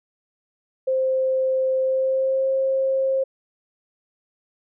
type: tone with pitch glide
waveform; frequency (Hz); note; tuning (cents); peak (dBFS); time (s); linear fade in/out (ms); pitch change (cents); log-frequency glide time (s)
sine; 523.3 to 533.1; C5 to C5; 0 to +32; -18; 0.87-3.24; 10; +32; 1.81-2.49
effects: none